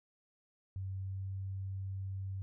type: tone with pitch glide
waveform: sine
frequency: 95.6 to 96.26 Hz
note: G2 to G2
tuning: -43 to -31 cents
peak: -37 dBFS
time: 0.76-2.42 s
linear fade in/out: 0 ms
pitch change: +12 cents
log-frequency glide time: 0.97-1.28 s
effects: none